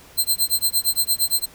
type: tone with tremolo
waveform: 5% pulse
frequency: 4122 Hz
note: C8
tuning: 27 cents flat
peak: -8 dBFS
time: 0.17-1.46 s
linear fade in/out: 20 ms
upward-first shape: sine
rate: 8.7 Hz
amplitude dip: 100%
effects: pink hiss -47 dBFS RMS until 1.54 s